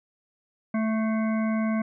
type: harmonic tone with a mistuned harmonic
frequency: 220 Hz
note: A3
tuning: in tune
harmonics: 1 / 3 / 5 / 7 / 9 / 10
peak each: -23 / -33 / -37 / -40 / -42 / -43 dBFS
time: 0.74-1.82 s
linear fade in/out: 5 ms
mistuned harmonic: 9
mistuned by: +62 cents
effects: none